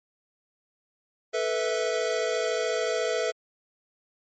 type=chord; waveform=square; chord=A suspended second; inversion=none; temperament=equal with one note detuned; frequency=440 / 493.9 / 653.9 Hz; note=A4 / B4 / E5; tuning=0 / 0 / -14 cents; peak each=-30 dBFS; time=1.33-3.32 s; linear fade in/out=20 ms; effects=MP3 32 kbps